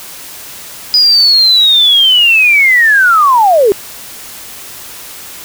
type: linear sweep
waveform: sine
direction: down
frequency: 4978 to 374.8 Hz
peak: -4 dBFS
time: 0.94-3.72 s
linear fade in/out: 0 ms
effects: white hiss -29 dBFS RMS until 5.44 s